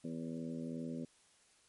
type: harmonic tone with a mistuned harmonic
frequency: 82.41 Hz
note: E2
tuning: in tune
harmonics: 2 / 3 / 4 / 5 / 6 / 7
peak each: -45 / -41 / -50 / -52 / -52 / -53 dBFS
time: 0.04-1.05 s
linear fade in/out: 5 ms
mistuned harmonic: 7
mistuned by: -22 cents
effects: white hiss -68 dBFS RMS until 1.68 s + MP3 48 kbps